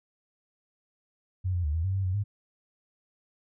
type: tone with pitch steps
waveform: sine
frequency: 92.4 / 88.2 / 74 / 81.7 / 95.3 / 96.7 / 92.1 / 102.4 Hz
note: F#2 / F2 / D2 / E2 / G2 / G2 / F#2 / G#2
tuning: -2 / +18 / +14 / -15 / -48 / -23 / -7 / -24 cents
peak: -25 dBFS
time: 1.44-2.24 s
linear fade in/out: 20 ms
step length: 100 ms
effects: none